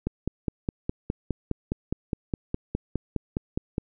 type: click train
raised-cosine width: 3 ms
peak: -13 dBFS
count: 19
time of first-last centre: 0.07-3.781 s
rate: 4.85 Hz
effects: none